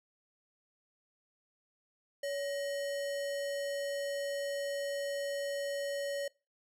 sine tone with sample-and-hold, 564 Hz, C#5, 30 cents sharp, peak -33 dBFS, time 2.23-6.28 s, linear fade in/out 5 ms, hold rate 2450 Hz, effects noise-tail reverb RT60 0.3 s tail -24 dB re dry + low-pass 12000 Hz 12 dB/octave

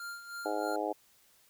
square tone with tremolo, 1396.9 Hz, F6, in tune, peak -39 dBFS, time 0-0.76 s, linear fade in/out 2 ms, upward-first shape sine, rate 3.2 Hz, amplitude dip 65%
harmonic tone, 105 Hz, G#2, 19 cents sharp, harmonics 3 / 4 / 5 / 6 / 7 / 8, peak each -38 / -38 / -38 / -38 / -38 / -38 dBFS, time 0.45-0.93 s, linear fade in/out 10 ms
effects white hiss -65 dBFS RMS until 1.49 s

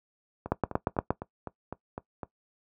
two click trains, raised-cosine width 1 ms, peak -10 / -21 dBFS, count 6 / 8, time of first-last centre 0.52-1.105 / 0.46-2.232 s, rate 8.54 / 3.95 Hz, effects noise-tail reverb RT60 0.1 s tail -18 dB re dry + high-pass 60 Hz 12 dB/octave

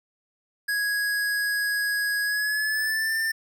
square tone with pitch glide, 1661.2 to 1790.7 Hz, G#6 to A6, 0 to +30 cents, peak -24 dBFS, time 0.68-3.32 s, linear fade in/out 10 ms, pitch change +130 cents, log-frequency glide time 2.23-3.18 s, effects none

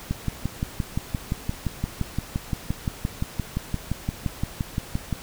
click train, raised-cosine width 5 ms, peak -12 dBFS, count 30, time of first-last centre 0.11-5.127 s, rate 5.78 Hz, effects pink hiss -41 dBFS RMS until 5.22 s

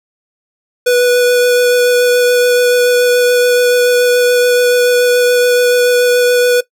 square tone with vibrato, 491.1 Hz, B4, 10 cents flat, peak -8 dBFS, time 0.86-6.61 s, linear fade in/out 10 ms, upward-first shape triangle, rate 7 Hz, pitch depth 11 cents each way, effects noise-tail reverb RT60 0.1 s tail -18 dB re dry

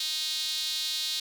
sawtooth tone with high-pass filter, 311.1 Hz, D#4, in tune, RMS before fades -31 dBFS, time 0-1.2 s, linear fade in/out 5 ms, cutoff 3900 Hz, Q 4.6, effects none

